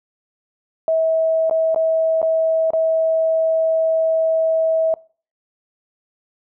sine tone with dropouts, 646 Hz, E5, 35 cents flat, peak -14 dBFS, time 0.88-4.94 s, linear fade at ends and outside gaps 1 ms, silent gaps 1.497-1.51 / 1.746-1.76 / 2.217-2.228 / 2.705-2.734 s, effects noise-tail reverb RT60 0.4 s tail -23 dB re dry

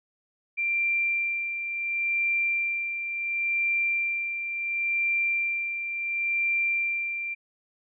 sine tone with tremolo, 2366 Hz, D7, 12 cents sharp, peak -22 dBFS, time 0.57-7.35 s, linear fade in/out 20 ms, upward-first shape sine, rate 0.71 Hz, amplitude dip 55%, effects none

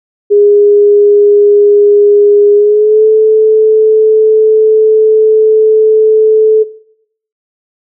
sine tone with pitch glide, 410.9 to 435.3 Hz, G#4 to A4, -18 to -19 cents, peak -3 dBFS, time 0.3-6.64 s, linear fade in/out 20 ms, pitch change +99 cents, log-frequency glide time 2.54-3.05 s, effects noise-tail reverb RT60 0.7 s tail -18 dB re dry

